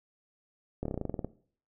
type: slowing click train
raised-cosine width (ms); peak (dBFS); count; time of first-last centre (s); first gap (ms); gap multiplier
2; -20; 12; 0.83-1.246; 25; 1.08
effects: noise-tail reverb RT60 0.5 s tail -18 dB re dry